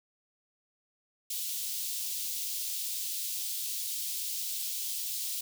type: high-pass noise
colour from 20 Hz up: white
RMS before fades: -35 dBFS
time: 1.3-5.41 s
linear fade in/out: 5 ms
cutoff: 3200 Hz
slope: 24 dB/octave
effects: none